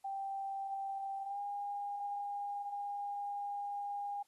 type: tone with pitch glide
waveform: sine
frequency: 784 to 811.2 Hz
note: G5 to G#5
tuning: 0 to -41 cents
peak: -37 dBFS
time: 0.04-4.23 s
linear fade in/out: 10 ms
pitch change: +59 cents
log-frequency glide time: 1.24-1.39 s
effects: white hiss -75 dBFS RMS until 4.27 s + AAC 32 kbps